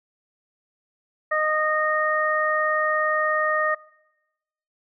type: harmonic tone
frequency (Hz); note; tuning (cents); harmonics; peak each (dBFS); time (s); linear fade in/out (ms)
617; D#5; -15; 1 / 2 / 3; -24 / -24 / -24; 1.31-3.75; 10
effects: noise-tail reverb RT60 1.0 s tail -23 dB re dry